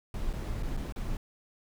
brown noise with dropouts, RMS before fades -33 dBFS, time 0.14-1.17 s, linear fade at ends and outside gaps 2 ms, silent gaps 0.331-0.335 / 0.626-0.631 / 0.768-0.773 / 0.924-0.96 s, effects none

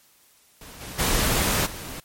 pink noise with level steps, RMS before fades -43 / -37 / -22 / -36 dBFS, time 0.61-2 s, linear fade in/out 2 ms, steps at 0.8 / 0.98 / 1.65 s, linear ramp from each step 20 ms, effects white hiss -58 dBFS RMS until 2.04 s + MP3 64 kbps

